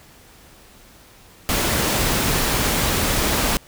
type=noise; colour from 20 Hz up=pink; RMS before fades=-20 dBFS; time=1.49-3.57 s; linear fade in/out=0 ms; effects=pink hiss -48 dBFS RMS until 3.67 s